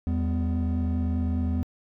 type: tone cluster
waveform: triangle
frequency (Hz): 81.7 / 200.1 / 250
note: E2 / G3 / B3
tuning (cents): -15 / +36 / +21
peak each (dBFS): -22 / -29 / -27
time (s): 0.07-1.63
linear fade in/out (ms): 0
effects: tanh soft clip ceiling -17 dBFS

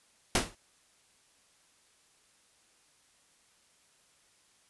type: noise with exponential decay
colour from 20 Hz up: pink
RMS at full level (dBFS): -21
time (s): 0.35-0.55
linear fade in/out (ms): 2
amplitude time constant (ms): 43
effects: white hiss -66 dBFS RMS until 4.69 s + resampled to 24000 Hz

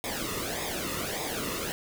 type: noise with flanger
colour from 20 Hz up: pink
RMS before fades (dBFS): -33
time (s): 0.04-1.72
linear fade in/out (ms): 0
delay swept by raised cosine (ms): 0.68 to 1.3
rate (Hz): 1.7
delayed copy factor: -0.7
effects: none

